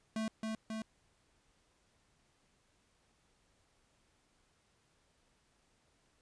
square tone with echo, 220 Hz, A3, in tune, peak -35 dBFS, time 0.16-0.28 s, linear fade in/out 2 ms, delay 270 ms, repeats 2, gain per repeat -2 dB, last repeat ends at 0.82 s, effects pink hiss -73 dBFS RMS until 6.21 s + resampled to 22050 Hz

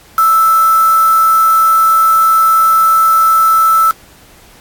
sine tone with quantisation, 1318.5 Hz, E6, in tune, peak -6 dBFS, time 0.18-3.91 s, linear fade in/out 2 ms, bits 3, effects pink hiss -42 dBFS RMS until 4.6 s + AAC 64 kbps

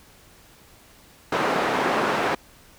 white band-pass noise, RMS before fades -23 dBFS, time 1.32-2.35 s, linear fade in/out 5 ms, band 220 to 1200 Hz, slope 12 dB/octave, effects pink hiss -52 dBFS RMS until 2.78 s

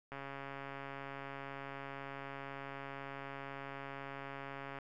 click train, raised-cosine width 0.5 ms, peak -30 dBFS, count 645, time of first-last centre 0.12-4.787 s, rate 138 Hz, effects none

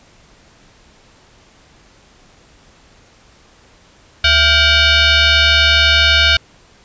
sine tone with frequency modulation, 668 Hz, E5, 23 cents sharp, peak -8 dBFS, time 4.24-6.37 s, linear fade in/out 5 ms, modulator 744 Hz, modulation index 5.1, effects pink hiss -48 dBFS RMS until 6.84 s + resampled to 16000 Hz

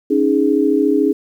sine chord, C# suspended second, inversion none, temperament equal, 277.2 / 311.1 / 415.3 Hz, C#4 / D#4 / G#4, 0 / 0 / 0 cents, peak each -16 dBFS, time 0.1-1.13 s, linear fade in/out 10 ms, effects 8-bit

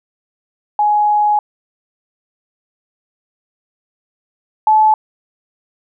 sine tone pair in turn, 837 / 864 Hz, G#5 / A5, +13 / -32 cents, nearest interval minor second, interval 55 cents, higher second, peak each -10 / -7 dBFS, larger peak second, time 0.79-1.39 / 4.67-4.94 s, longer first, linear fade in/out 2 ms, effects none

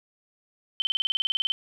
sine tone bursts, 3079 Hz, G7, 32 cents flat, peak -21 dBFS, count 15, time 0.8-1.52 s, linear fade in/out 0 ms, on 20 ms, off 30 ms, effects none

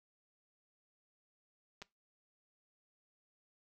clicks, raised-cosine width 0.2 ms, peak -30 dBFS, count 2, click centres 1.818 / 1.823 s, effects noise-tail reverb RT60 0.2 s tail -20 dB re dry

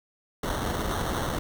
pink noise with sample-and-hold, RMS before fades -29 dBFS, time 0.43-1.39 s, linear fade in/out 5 ms, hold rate 2450 Hz, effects none

